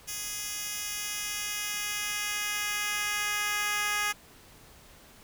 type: tone with high-pass filter sweep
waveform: 10% pulse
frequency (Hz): 415.3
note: G#4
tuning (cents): 0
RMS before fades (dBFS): -32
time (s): 0.07-4.13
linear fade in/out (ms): 20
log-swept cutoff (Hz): 4900 to 1300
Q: 0.74
effects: pink hiss -54 dBFS RMS until 5.23 s